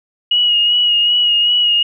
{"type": "tone with vibrato", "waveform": "sine", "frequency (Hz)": 2892, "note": "F#7", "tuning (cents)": -40, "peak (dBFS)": -10, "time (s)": [0.31, 1.83], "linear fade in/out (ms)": 5, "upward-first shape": "sine", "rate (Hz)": 2.6, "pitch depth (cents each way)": 27, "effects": []}